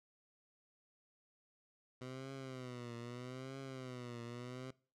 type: tone with vibrato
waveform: 15% pulse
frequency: 126.4 Hz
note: B2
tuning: 41 cents sharp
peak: -39 dBFS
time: 2.01-4.71 s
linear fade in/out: 5 ms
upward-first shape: triangle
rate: 0.79 Hz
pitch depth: 130 cents each way
effects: noise-tail reverb RT60 0.4 s tail -22 dB re dry + low-pass 7000 Hz 12 dB/octave